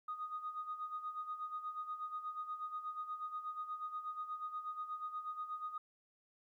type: tone with tremolo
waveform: sine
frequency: 1241 Hz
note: D#6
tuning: 5 cents flat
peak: -37 dBFS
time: 0.08-5.78 s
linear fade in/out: 5 ms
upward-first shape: sine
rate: 8.3 Hz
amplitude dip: 70%
effects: tanh soft clip ceiling -33 dBFS + 13-bit